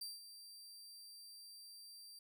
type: tone with ADSR envelope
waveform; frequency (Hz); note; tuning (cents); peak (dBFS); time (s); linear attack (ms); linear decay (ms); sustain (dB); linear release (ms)
sawtooth; 4699; D8; 0; -40; 0.01-2.19; 6; 180; -11; 4
effects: none